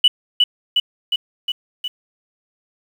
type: tone with echo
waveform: sine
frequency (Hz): 2960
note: F#7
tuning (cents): 0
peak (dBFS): -6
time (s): 0.04-0.08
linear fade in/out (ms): 5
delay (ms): 360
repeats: 5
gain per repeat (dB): -3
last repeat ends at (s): 1.88
effects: tanh soft clip ceiling -3 dBFS + 7-bit